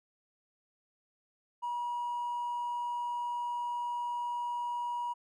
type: tone with hard clipping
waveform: triangle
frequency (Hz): 962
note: B5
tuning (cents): -46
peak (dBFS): -32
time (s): 1.62-5.14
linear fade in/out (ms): 20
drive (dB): 2
effects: none